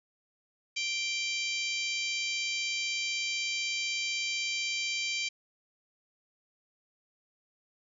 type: harmonic tone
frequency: 784 Hz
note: G5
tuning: in tune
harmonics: 3 / 4 / 5 / 6 / 7 / 8 / 9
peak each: -33 / -37 / -42 / -38 / -44 / -42 / -44 dBFS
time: 0.76-5.29 s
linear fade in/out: 10 ms
effects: none